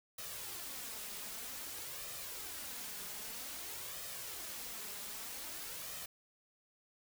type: noise with flanger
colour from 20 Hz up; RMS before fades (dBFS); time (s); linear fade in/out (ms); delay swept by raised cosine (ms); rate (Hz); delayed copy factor
white; -45; 0.18-6.06; 5; 1.6 to 4.9; 0.52; +0.5
effects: none